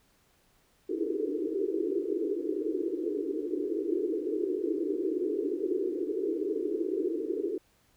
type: band-pass noise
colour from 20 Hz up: pink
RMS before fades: -31 dBFS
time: 0.89-7.58 s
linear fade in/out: 5 ms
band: 300 to 450 Hz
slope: 96 dB/octave
effects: pink hiss -67 dBFS RMS until 7.96 s